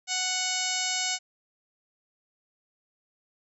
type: harmonic tone with a mistuned harmonic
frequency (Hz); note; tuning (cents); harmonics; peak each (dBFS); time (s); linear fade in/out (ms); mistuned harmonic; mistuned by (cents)
740; F#5; 0; 1 / 2 / 3 / 4 / 5 / 6 / 7 / 8 / 9 / 10; -37 / -39 / -34 / -35 / -37 / -36 / -35 / -36 / -36 / -34; 0.07-1.19; 50; 6; -20
effects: none